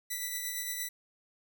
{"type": "tone with tremolo", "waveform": "5% pulse", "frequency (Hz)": 1975.5, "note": "B6", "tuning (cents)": 0, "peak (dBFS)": -22, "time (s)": [0.1, 0.89], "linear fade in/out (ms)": 10, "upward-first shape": "triangle", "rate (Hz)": 8.7, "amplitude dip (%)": 40, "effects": []}